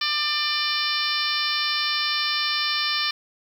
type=harmonic tone with a mistuned harmonic; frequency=596 Hz; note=D5; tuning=25 cents sharp; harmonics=2 / 3 / 4 / 5 / 6 / 7 / 8 / 9; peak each=-30 / -30 / -30 / -30 / -30 / -30 / -30 / -30 dBFS; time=0.01-3.11 s; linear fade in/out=5 ms; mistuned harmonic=8; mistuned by=-16 cents; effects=8-bit